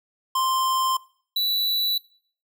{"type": "tone pair in turn", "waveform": "square", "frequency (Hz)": [1046.5, 3951], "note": ["C6", "B7"], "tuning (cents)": [0, 0], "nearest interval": "octave + major seventh", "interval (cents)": 2300, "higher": "second", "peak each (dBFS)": -21, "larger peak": "neither", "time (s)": [[0.35, 0.97], [1.36, 1.98]], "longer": "neither", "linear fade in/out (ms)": 5, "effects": ["noise-tail reverb RT60 0.5 s tail -21 dB re dry"]}